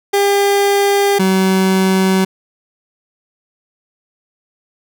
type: tone pair in turn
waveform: 30% pulse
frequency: 401.4 / 189.44 Hz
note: G4 / F#3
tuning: +41 / +41 cents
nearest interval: octave + minor second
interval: 1300 cents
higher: first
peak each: -8 dBFS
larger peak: neither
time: 0.13-1.19 / 1.19-2.25 s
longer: neither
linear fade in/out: 10 ms
effects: none